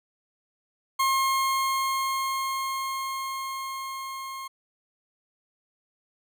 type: tone with level ramp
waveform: 40% pulse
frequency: 1072 Hz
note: C6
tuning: 42 cents sharp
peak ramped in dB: -20 to -34 dBFS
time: 0.99-4.48 s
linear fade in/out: 10 ms
effects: none